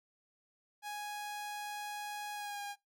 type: tone with pitch glide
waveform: sawtooth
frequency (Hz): 830.6 to 813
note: G#5 to G#5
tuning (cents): 0 to -37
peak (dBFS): -36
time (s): 0.82-2.76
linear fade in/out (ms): 50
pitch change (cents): -37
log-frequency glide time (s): 2.34-2.61
effects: noise-tail reverb RT60 0.2 s tail -23 dB re dry